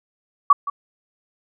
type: tone with echo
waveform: sine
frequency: 1137 Hz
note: C#6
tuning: 44 cents sharp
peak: -7 dBFS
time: 0.5-0.53 s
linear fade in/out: 5 ms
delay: 170 ms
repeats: 1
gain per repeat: -15 dB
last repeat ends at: 0.7 s
effects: none